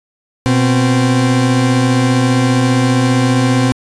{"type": "tone pair together", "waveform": "40% pulse", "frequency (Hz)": [122.7, 260.4], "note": ["B2", "C4"], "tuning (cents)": [-11, -8], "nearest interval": "octave + minor second", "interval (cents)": 1303, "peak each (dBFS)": -12, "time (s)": [0.46, 3.72], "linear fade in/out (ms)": 0, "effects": ["resampled to 22050 Hz"]}